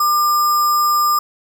sine tone with sample-and-hold, 1197 Hz, D6, 33 cents sharp, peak -12 dBFS, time 0-1.19 s, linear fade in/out 5 ms, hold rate 6300 Hz, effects none

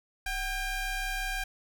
25% pulse ring-modulated tone, 791 Hz, G5, 15 cents sharp, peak -24 dBFS, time 0.26-1.44 s, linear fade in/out 5 ms, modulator 824 Hz, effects none

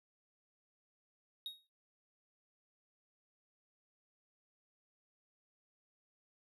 triangle tone with exponential decay, 3759 Hz, A#7, 14 cents sharp, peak -36 dBFS, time 1.46-1.67 s, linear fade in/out 1 ms, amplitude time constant 44 ms, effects noise-tail reverb RT60 0.2 s tail -22 dB re dry

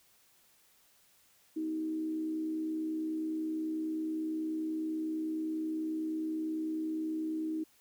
sine tone with frequency modulation, 315.8 Hz, D#4, 26 cents sharp, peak -32 dBFS, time 1.56-7.64 s, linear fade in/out 10 ms, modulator 69.3 Hz, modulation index 0.33, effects white hiss -66 dBFS RMS until 7.8 s

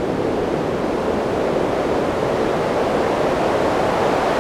blue noise with low-pass filter sweep, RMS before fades -19 dBFS, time 0-4.39 s, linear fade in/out 0 ms, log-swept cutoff 390 to 590 Hz, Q 1.4, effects none

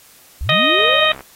sine linear sweep, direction up, 49.99 to 640 Hz, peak -20 dBFS, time 0.41-1.05 s, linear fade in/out 0 ms
harmonic tone, 622.3 Hz, D#5, in tune, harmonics 1 / 2 / 3 / 4 / 5 / 6, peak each -19 / -19 / -19 / -19 / -19 / -19 dBFS, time 0.49-1.12 s, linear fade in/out 2 ms
click train, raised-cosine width 0.5 ms, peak -20 dBFS, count 29, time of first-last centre 0.79-1.207 s, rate 67.1 Hz
effects white hiss -47 dBFS RMS until 1.35 s + AAC 48 kbps

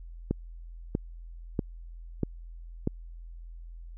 click train, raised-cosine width 3 ms, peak -13 dBFS, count 5, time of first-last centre 0.31-2.874 s, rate 1.56 Hz, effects added 42 Hz sine -41 dBFS peak until 3.97 s

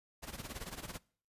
pink noise with tremolo, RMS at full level -42 dBFS, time 0.22-0.99 s, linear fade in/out 20 ms, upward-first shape sine, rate 18 Hz, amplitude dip 80%, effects noise-tail reverb RT60 0.5 s tail -24 dB re dry + resampled to 32000 Hz

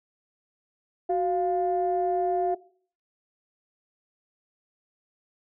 sine tone pair together, 370 / 698.5 Hz, F#4 / F5, 0 / 0 cents, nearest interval major seventh, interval 1100 cents, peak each -24 dBFS, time 1.09-2.55 s, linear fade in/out 10 ms, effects noise-tail reverb RT60 0.5 s tail -20 dB re dry + tanh soft clip ceiling -16 dBFS

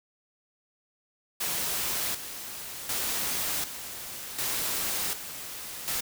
white noise with tremolo, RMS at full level -30 dBFS, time 1.4-6.01 s, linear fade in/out 10 ms, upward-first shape square, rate 0.67 Hz, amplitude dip 65%, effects none

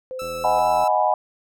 sine tone, 515 Hz, C5, 28 cents flat, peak -28 dBFS, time 0.11-0.59 s, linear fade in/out 0 ms
sawtooth tone with vibrato, 1318.5 Hz, E6, in tune, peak -28 dBFS, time 0.19-0.88 s, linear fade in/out 5 ms, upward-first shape triangle, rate 4.5 Hz, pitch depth 8 cents each way
click train, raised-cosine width 2 ms, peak -28 dBFS, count 52, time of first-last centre 0.22-0.836 s, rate 82.8 Hz
sine chord, G# minor seventh, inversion second, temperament equal, 622.3 / 740 / 830.6 / 987.8 Hz, D#5 / F#5 / G#5 / B5, 0 / 0 / 0 / 0 cents, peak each -22 / -21 / -21 / -23 dBFS, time 0.44-1.14 s, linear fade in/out 2 ms
effects none

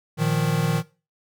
square chord, Bb suspended fourth, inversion none, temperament equal, 116.54 / 155.56 / 174.61 Hz, Bb2 / Eb3 / F3, 0 / 0 / 0 cents, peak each -28 / -22 / -28 dBFS, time 0.17-0.83 s, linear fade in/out 50 ms, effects noise-tail reverb RT60 0.3 s tail -18 dB re dry

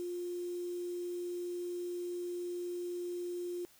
sine tone with quantisation, 352.7 Hz, F4, 17 cents sharp, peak -36 dBFS, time 0-3.65 s, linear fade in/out 0 ms, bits 9, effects white hiss -63 dBFS RMS until 3.79 s

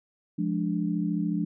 sine chord, D diminished, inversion first, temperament equal with one note detuned, 174.61 / 208.6 / 293.7 Hz, F3 / Ab3 / D4, 0 / +8 / 0 cents, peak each -28 / -30 / -30 dBFS, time 0.38-1.45 s, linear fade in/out 10 ms, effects none

